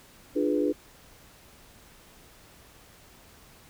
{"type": "chord", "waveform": "sine", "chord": "D diminished seventh", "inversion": "none", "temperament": "equal with one note detuned", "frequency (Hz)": [297.6, 349.2, 415.3, 493.9], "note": ["D4", "F4", "Ab4", "Cb5"], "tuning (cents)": [23, 0, 0, 0], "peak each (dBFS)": [-26, -30, -29, -30], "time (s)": [0.35, 0.73], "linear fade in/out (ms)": 20, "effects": ["pink hiss -54 dBFS RMS until 3.69 s"]}